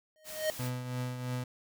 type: tone with exponential growth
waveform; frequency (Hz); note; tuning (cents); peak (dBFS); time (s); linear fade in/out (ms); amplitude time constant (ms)
square; 622.3; D#5; 0; -26; 0.16-0.5; 0; 72
type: noise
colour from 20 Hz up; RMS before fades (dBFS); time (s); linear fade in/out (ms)
white; -44; 0.24-0.71; 50
type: tone with tremolo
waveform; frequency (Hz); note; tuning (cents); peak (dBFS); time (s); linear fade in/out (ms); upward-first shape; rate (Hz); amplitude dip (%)
35% pulse; 125.3; B2; +25; -30; 0.59-1.44; 5; triangle; 3; 55
effects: none